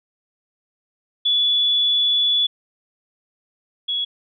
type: tone pair in turn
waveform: sine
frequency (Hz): 3431 / 3358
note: A7 / G#7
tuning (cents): -44 / +18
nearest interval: unison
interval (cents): 38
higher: first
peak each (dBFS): -15 / -20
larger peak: first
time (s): 1.25-2.47 / 3.88-4.05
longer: first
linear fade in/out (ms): 10
effects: none